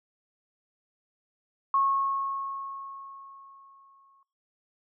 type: tone with exponential decay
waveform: sine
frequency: 1094 Hz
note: C#6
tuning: 23 cents flat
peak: -20 dBFS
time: 1.74-4.23 s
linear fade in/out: 2 ms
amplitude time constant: 540 ms
effects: noise-tail reverb RT60 0.7 s tail -25 dB re dry